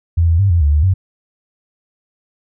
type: tone with pitch steps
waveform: sine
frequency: 84.1 / 82.8 / 99 / 85.4 / 72.8 / 74.5 / 93.9 Hz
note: E2 / E2 / G2 / F2 / D2 / D2 / F#2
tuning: +35 / +8 / +18 / -38 / -15 / +25 / +26 cents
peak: -9 dBFS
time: 0.17-0.94 s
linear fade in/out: 10 ms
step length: 110 ms
effects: none